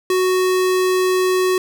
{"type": "tone", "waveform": "square", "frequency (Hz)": 370, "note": "F#4", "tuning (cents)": 0, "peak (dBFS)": -15, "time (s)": [0.1, 1.58], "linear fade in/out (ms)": 2, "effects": []}